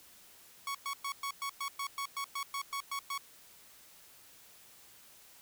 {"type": "tone bursts", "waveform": "sawtooth", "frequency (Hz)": 1113, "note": "C#6", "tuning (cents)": 7, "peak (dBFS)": -31, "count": 14, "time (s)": [0.67, 3.178], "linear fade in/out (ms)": 2, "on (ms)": 77, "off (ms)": 110, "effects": ["white hiss -58 dBFS RMS until 5.41 s"]}